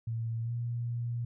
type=tone with pitch glide; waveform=sine; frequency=114.3 to 118.81 Hz; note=A#2 to A#2; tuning=-34 to +33 cents; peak=-31 dBFS; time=0.07-1.25 s; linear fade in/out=5 ms; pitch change=+67 cents; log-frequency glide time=0.42-0.52 s; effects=none